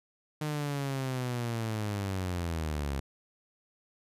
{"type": "linear sweep", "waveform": "sawtooth", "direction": "down", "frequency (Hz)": [153.2, 66.9], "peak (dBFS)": -27, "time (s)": [0.41, 3], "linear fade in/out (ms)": 5, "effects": ["resampled to 32000 Hz"]}